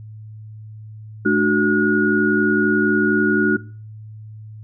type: tone cluster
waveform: sine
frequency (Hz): 214.9 / 298.9 / 370.1 / 1445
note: A3 / D4 / F#4 / F#6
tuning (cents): -41 / +31 / 0 / -41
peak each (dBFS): -19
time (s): 1.25-3.57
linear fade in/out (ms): 10
effects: noise-tail reverb RT60 0.4 s tail -20 dB re dry + added 108 Hz sine -34 dBFS peak until 4.63 s